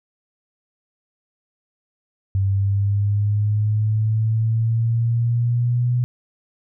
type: linear sweep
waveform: sine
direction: up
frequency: 96.8 to 123.47 Hz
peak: -16 dBFS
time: 2.35-6.04 s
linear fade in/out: 0 ms
effects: none